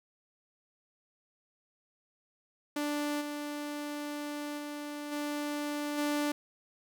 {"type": "tone with level steps", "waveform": "sawtooth", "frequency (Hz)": 293.7, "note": "D4", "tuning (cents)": 0, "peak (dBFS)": [-27, -32, -34, -29, -25], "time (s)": [2.76, 6.32], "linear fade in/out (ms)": 5, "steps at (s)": [3.2, 4.57, 5.11, 5.97], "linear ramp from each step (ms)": 20, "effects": ["11-bit"]}